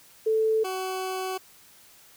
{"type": "tone pair in turn", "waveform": ["sine", "20% pulse"], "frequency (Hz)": [440, 375.4], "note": ["A4", "F#4"], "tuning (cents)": [0, 25], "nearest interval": "minor third", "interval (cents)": 275, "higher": "first", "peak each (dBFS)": [-20, -24], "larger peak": "first", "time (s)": [[0.26, 0.64], [0.64, 1.38]], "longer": "second", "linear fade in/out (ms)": 10, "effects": ["white hiss -54 dBFS RMS until 2.16 s"]}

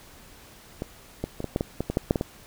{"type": "clicks", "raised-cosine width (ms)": 2, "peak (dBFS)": [-16, -14, -18, -15, -10, -11, -13, -13, -8, -6, -11, -12], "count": 12, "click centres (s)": [0.821, 1.24, 1.404, 1.443, 1.561, 1.609, 1.806, 1.9, 1.971, 2.109, 2.158, 2.211], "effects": ["pink hiss -50 dBFS RMS until 2.46 s"]}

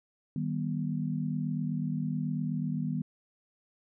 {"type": "chord", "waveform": "sine", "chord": "Eb augmented", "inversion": "none", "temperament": "just", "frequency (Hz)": [155.56, 194.45, 243.1], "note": ["Eb3", "G3", "B3"], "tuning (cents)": [0, -14, -27], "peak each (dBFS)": [-32, -35, -34], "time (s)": [0.36, 3.02], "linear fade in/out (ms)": 2, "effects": []}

